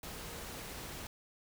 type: tone in noise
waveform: sine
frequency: 466.2 Hz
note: A#4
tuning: in tune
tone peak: -55 dBFS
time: 0.14-0.68 s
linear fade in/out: 2 ms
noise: pink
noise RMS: -45 dBFS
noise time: 0.03-1.07 s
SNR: -13 dB
effects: none